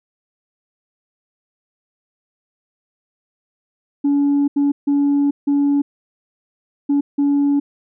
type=tone bursts at uneven times; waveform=sine; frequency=284.4 Hz; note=C#4; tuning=45 cents sharp; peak=-11 dBFS; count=6; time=4.04-4.48 / 4.56-4.72 / 4.87-5.31 / 5.47-5.82 / 6.89-7.01 / 7.18-7.6 s; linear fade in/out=10 ms; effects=tanh soft clip ceiling -11 dBFS